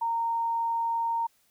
sine tone, 923 Hz, A#5, 17 cents flat, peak -25 dBFS, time 0.01-1.27 s, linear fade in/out 10 ms, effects white hiss -67 dBFS RMS until 1.5 s

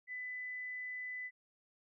sine tone, 2000 Hz, B6, 21 cents sharp, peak -40 dBFS, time 0.07-1.31 s, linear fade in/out 50 ms, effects none

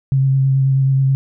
sine tone with vibrato, 134.6 Hz, C3, 49 cents sharp, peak -11 dBFS, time 0.12-1.15 s, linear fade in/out 0 ms, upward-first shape sine, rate 9.3 Hz, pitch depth 16 cents each way, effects none

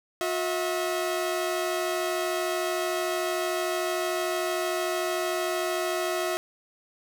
sawtooth tone pair together, 360 / 646.7 Hz, F#4 / E5, -47 / -33 cents, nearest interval minor seventh, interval 1014 cents, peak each -25 dBFS, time 0.21-6.37 s, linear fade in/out 0 ms, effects none

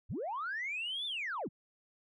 sine linear two-way sweep, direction up then down, 44.55 to 3599 to 91.6 Hz, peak -34 dBFS, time 0.09-1.49 s, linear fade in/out 20 ms, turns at 1.06 s, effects tanh soft clip ceiling -31 dBFS

